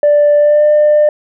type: tone with pitch glide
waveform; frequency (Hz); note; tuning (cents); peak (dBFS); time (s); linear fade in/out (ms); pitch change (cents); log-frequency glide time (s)
sine; 587.3 to 599.3; D5 to D5; 0 to +35; -4; 0.03-1.09; 2; +35; 0.37-0.65
effects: tanh soft clip ceiling -3 dBFS